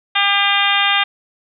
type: harmonic tone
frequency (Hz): 401.1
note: G4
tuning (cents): +40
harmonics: 2 / 3 / 4 / 5 / 6 / 7 / 8 / 9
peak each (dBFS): -21 / -21 / -21 / -21 / -21 / -21 / -21 / -21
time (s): 0.15-1.04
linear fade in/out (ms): 10
effects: none